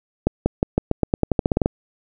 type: accelerating click train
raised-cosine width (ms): 2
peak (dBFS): -3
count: 15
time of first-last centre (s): 0.27-1.659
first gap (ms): 190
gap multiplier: 0.89
effects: none